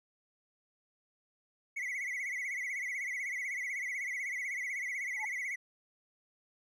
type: tone with vibrato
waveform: triangle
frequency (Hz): 2093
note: C7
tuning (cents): 0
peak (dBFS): -33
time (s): 1.76-5.56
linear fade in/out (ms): 10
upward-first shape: sine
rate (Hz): 16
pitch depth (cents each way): 120
type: tone with exponential growth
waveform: sine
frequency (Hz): 865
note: A5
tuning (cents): -30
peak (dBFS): -34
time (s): 5.14-5.25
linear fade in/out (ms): 5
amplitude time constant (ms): 23
effects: none